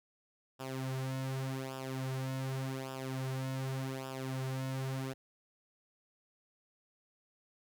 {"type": "tone with flanger", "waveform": "sawtooth", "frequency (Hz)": 132.2, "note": "C3", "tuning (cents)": 18, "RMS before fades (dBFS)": -38, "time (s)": [0.59, 5.14], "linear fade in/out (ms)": 20, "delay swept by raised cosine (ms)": [0.47, 5.07], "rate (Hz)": 0.86, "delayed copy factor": -0.75, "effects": []}